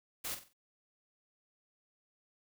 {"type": "noise with echo", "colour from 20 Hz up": "white", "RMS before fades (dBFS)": -39, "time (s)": [0.24, 0.35], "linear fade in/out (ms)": 10, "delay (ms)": 46, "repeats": 4, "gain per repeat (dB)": -9, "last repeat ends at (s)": 0.534, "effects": []}